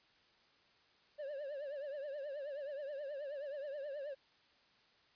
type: tone with vibrato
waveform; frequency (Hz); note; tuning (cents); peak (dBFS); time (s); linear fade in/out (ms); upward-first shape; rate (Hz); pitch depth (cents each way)
triangle; 569; C#5; +45; -39; 1.18-4.15; 20; triangle; 9.4; 130
effects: white hiss -69 dBFS RMS until 5.15 s + resampled to 11025 Hz